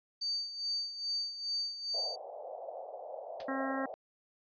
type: tone with tremolo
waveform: sine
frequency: 4608 Hz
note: D8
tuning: 34 cents flat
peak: -30 dBFS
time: 0.21-2.16 s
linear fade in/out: 10 ms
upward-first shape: sine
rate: 2.4 Hz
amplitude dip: 70%
type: band-pass noise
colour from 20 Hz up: pink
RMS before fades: -44 dBFS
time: 1.94-3.94 s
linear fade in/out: 0 ms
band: 540 to 720 Hz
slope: 48 dB/octave
type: noise with exponential decay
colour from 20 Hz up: white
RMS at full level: -40 dBFS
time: 3.4-3.49 s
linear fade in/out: 1 ms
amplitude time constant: 18 ms
type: harmonic tone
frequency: 268.3 Hz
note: C4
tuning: 44 cents sharp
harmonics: 1 / 2 / 3 / 4 / 5 / 6 / 7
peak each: -36 / -39 / -41 / -42 / -43 / -44 / -44 dBFS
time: 3.48-3.86 s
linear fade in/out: 5 ms
effects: resampled to 11025 Hz